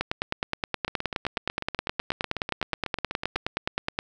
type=two click trains; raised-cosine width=0.3 ms; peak=-9 / -14 dBFS; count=39 / 21; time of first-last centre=0.01-3.989 / 0.88-3.358 s; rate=9.55 / 8.07 Hz; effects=none